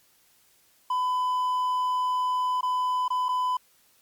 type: tone with dropouts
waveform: triangle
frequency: 1004 Hz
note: B5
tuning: 28 cents sharp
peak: -21 dBFS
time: 0.9-3.57 s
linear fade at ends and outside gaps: 5 ms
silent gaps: 2.61-2.629 / 3.081-3.103 / 3.285-3.289 s
effects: white hiss -62 dBFS RMS until 4.01 s + MP3 96 kbps